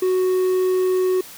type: tone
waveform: triangle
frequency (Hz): 370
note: F#4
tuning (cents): 0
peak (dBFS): -14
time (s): 0.02-1.21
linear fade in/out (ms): 5
effects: white hiss -40 dBFS RMS until 1.37 s